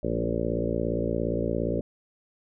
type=harmonic tone with a mistuned harmonic; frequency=57.3 Hz; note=A#1; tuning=29 cents flat; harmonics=1 / 2 / 3 / 4 / 5 / 6 / 7 / 8 / 9 / 10; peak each=-34 / -34 / -34 / -34 / -34 / -34 / -34 / -34 / -34 / -34 dBFS; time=0.03-1.81 s; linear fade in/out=5 ms; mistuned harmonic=4; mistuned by=-20 cents; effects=none